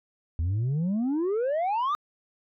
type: exponential sweep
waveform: sine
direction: up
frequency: 77.78 to 1244.5 Hz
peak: -21 dBFS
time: 0.39-1.95 s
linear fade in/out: 0 ms
effects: tanh soft clip ceiling -23 dBFS